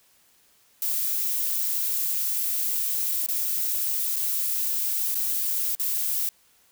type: noise with dropouts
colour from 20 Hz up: violet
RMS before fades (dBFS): -26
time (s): 0.82-6.29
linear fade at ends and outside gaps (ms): 1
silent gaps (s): 3.263-3.286 / 4.16-4.164 / 5.146-5.153 / 5.751-5.797
effects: white hiss -61 dBFS RMS until 6.71 s